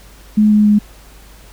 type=tone with pitch steps; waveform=sine; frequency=212.2 / 210.4 / 208.6 Hz; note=G#3 / G#3 / G#3; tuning=+38 / +23 / +8 cents; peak=-7 dBFS; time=0.37-0.79 s; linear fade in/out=10 ms; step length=140 ms; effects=added 50 Hz sine -40 dBFS peak until 1.52 s + pink hiss -44 dBFS RMS until 1.52 s